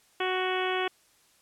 harmonic tone, 370.8 Hz, F#4, 4 cents sharp, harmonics 1 / 2 / 3 / 4 / 5 / 6 / 7 / 8 / 9, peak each -30 / -33 / -35 / -36 / -37 / -38 / -38 / -39 / -40 dBFS, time 0.2-0.88 s, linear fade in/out 5 ms, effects white hiss -63 dBFS RMS until 1.41 s + low-pass 11000 Hz 12 dB/octave

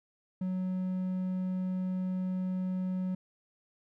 triangle tone, 185 Hz, F#3, in tune, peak -28 dBFS, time 0.41-3.15 s, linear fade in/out 5 ms, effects none

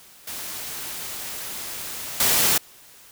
white noise with level steps, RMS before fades -33 / -19 dBFS, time 0.27-2.58 s, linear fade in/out 5 ms, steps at 2.2 s, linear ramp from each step 2 ms, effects white hiss -49 dBFS RMS until 3.11 s

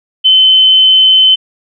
sine tone, 3059 Hz, G7, 43 cents flat, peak -3 dBFS, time 0.24-1.36 s, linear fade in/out 20 ms, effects none

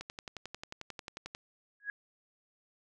click train, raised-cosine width 0.2 ms, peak -24 dBFS, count 16, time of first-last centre 0.01-1.349 s, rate 11.2 Hz
sine tone with exponential growth, 1661.2 Hz, G#6, in tune, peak -30 dBFS, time 1.8-1.9 s, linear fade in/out 1 ms, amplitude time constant 21 ms
effects none

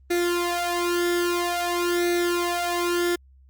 sawtooth tone with flanger, 349.2 Hz, F4, in tune, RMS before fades -24 dBFS, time 0.1-3.16 s, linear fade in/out 10 ms, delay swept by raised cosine 0.49 to 2.29 ms, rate 0.5 Hz, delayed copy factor +0.85, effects added 66 Hz sine -50 dBFS peak until 3.49 s + Opus 32 kbps

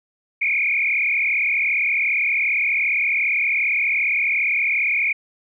sine tone with frequency modulation, 2300 Hz, D7, 37 cents flat, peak -17 dBFS, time 0.41-5.13 s, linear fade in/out 10 ms, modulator 37.4 Hz, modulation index 4, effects none

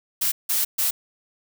blue noise bursts at uneven times, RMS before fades -22 dBFS, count 3, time 0.21-0.32 / 0.49-0.65 / 0.78-0.91 s, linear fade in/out 10 ms, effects none

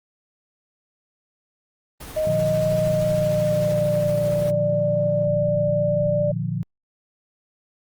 pink noise with tremolo, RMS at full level -36 dBFS, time 2-4.51 s, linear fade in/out 10 ms, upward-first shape sine, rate 13 Hz, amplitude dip 25%
sine tone with pitch glide, 622.3 to 590.4 Hz, D#5 to D5, 0 to +9 cents, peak -19 dBFS, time 2.16-6.32 s, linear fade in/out 10 ms, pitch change -91 cents, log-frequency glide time 2.75-4.25 s
sine chord, Bb major, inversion none, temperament equal with one note detuned, 116.54 / 149.49 / 174.61 Hz, Bb2 / D3 / F3, 0 / +31 / 0 cents, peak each -27 dBFS, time 2.27-6.63 s, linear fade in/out 0 ms
effects Opus 24 kbps

